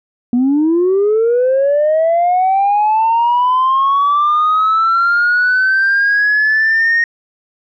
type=linear sweep; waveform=sine; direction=up; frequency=236.7 to 1864.7 Hz; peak=-8 dBFS; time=0.33-7.04 s; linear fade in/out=2 ms; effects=tanh soft clip ceiling -7 dBFS